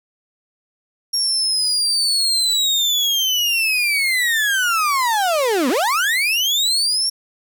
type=linear two-way sweep; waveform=35% pulse; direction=down then up; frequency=5588 to 233.1 to 5588 Hz; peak=-14 dBFS; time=1.13-7.1 s; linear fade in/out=10 ms; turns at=5.69 s; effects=none